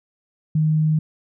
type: tone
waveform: sine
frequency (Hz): 155.5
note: D#3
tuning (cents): -1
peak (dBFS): -15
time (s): 0.55-0.99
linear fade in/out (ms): 5
effects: none